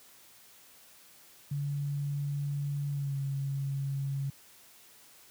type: tone with pitch glide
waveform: sine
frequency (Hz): 142.9 to 137.95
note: D3 to C#3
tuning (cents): -47 to -8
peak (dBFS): -30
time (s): 1.51-4.3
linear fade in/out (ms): 5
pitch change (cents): -61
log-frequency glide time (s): 2.9-3.16
effects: white hiss -57 dBFS RMS until 5.3 s + high-pass 60 Hz 12 dB/octave